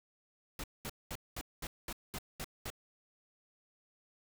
pink noise bursts, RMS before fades -41 dBFS, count 9, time 0.59-2.702 s, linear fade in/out 2 ms, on 48 ms, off 210 ms, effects none

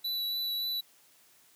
square tone with vibrato, 3952 Hz, B7, in tune, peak -31 dBFS, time 0.04-0.81 s, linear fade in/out 10 ms, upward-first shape triangle, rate 3.5 Hz, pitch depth 14 cents each way, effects white hiss -62 dBFS RMS until 1.55 s + high-pass 100 Hz 12 dB/octave

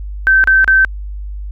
sine tone bursts, 1547 Hz, G6, 23 cents flat, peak -6 dBFS, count 3, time 0.27-0.848 s, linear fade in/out 0 ms, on 170 ms, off 34 ms, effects added 50 Hz sine -22 dBFS peak until 1.51 s

